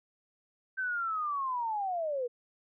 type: linear sweep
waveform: sine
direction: down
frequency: 1555 to 468.9 Hz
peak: -30 dBFS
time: 0.77-2.28 s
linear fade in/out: 20 ms
effects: none